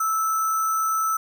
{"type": "tone with sample-and-hold", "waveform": "sine", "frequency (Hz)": 1316, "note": "E6", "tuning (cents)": -3, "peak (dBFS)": -20, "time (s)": [0, 1.17], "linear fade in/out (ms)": 5, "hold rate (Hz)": 7350, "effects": []}